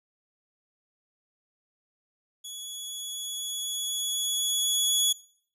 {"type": "tone with level ramp", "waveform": "20% pulse", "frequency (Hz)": 3377, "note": "G#7", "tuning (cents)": 28, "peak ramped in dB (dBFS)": [-32, -15], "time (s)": [2.44, 5.13], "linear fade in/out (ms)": 10, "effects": ["noise-tail reverb RT60 0.6 s tail -22 dB re dry"]}